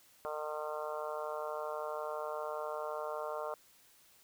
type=harmonic tone; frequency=152.1 Hz; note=D#3; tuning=39 cents flat; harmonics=3 / 4 / 5 / 6 / 7 / 8 / 9; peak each=-43 / -40 / -47 / -47 / -45 / -47 / -48 dBFS; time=0.25-3.54 s; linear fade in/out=0 ms; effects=white hiss -64 dBFS RMS until 4.23 s